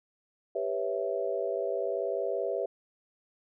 sine chord, C# half-diminished seventh, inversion second, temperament equal with one note detuned, 395.9 / 493.9 / 554.4 / 659.3 Hz, G4 / B4 / C#5 / E5, +17 / 0 / 0 / 0 cents, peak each -34 dBFS, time 0.55-2.66 s, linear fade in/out 5 ms, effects none

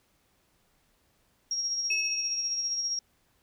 sine tone with tremolo, 5600 Hz, F8, 4 cents sharp, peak -26 dBFS, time 1.51-2.99 s, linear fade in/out 2 ms, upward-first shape sine, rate 15 Hz, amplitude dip 40%
sine tone with exponential decay, 2590 Hz, E7, 31 cents flat, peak -24 dBFS, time 1.9-2.78 s, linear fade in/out 5 ms, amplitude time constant 190 ms
effects tanh soft clip ceiling -17 dBFS + pink hiss -69 dBFS RMS until 3.42 s

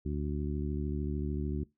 harmonic tone, 73.42 Hz, D2, in tune, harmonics 1 / 2 / 3 / 4 / 5, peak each -34 / -37 / -39 / -40 / -41 dBFS, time 0.05-1.64 s, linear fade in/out 10 ms, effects noise-tail reverb RT60 0.2 s tail -22 dB re dry

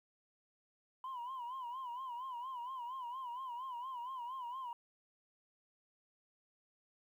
sine tone with vibrato, 1003 Hz, B5, 26 cents sharp, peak -39 dBFS, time 1.04-4.73 s, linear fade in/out 2 ms, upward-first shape sine, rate 4.3 Hz, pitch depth 110 cents each way, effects tanh soft clip ceiling -39 dBFS + 12-bit

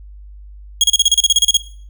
25% pulse tone bursts, 3294 Hz, G#7, 15 cents flat, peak -5 dBFS, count 13, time 0.81-1.57 s, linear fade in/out 2 ms, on 28 ms, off 33 ms, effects noise-tail reverb RT60 0.5 s tail -18 dB re dry + added 50 Hz sine -34 dBFS peak until 1.89 s

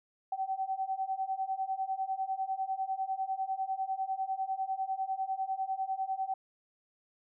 sine beating tone pair, 761 / 771 Hz, F#5 / G5, +48 / -29 cents, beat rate 10 Hz, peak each -35 / -34 dBFS, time 0.32-6.34 s, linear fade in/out 5 ms, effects none

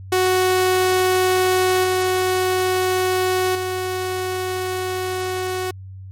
sawtooth tone with level steps, 370 Hz, F#4, in tune, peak -11 / -13 / -18 dBFS, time 0.12-5.71 s, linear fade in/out 5 ms, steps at 1.84 / 3.55 s, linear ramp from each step 2 ms, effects added 95 Hz sine -33 dBFS peak until 6.11 s + MP3 64 kbps

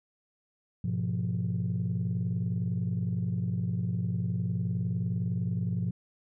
sine chord, F diminished, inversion first, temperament equal, 103.83 / 123.47 / 174.61 Hz, Ab2 / Cb3 / F3, 0 / 0 / 0 cents, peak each -31 / -31 / -30 dBFS, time 0.84-5.91 s, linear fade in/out 5 ms, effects tanh soft clip ceiling -22 dBFS

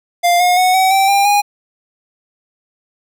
square tone with pitch steps, 698.5 / 717.3 / 736.6 / 756.5 / 776.8 / 797.7 / 819.2 Hz, F5 / F5 / F#5 / F#5 / G5 / G5 / G#5, 0 / +46 / -8 / +38 / -16 / +30 / -24 cents, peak -10 dBFS, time 0.23-1.42 s, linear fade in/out 20 ms, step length 170 ms, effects none

